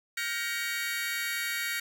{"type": "chord", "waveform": "sawtooth", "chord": "G half-diminished seventh", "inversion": "third", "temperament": "just", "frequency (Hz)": [1411.2, 1568, 1881.6, 2258], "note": ["F6", "G6", "Bb6", "Db7"], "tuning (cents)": [18, 0, 16, 31], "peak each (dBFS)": [-34, -36, -30, -32], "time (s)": [0.17, 1.8], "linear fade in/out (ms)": 5, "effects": []}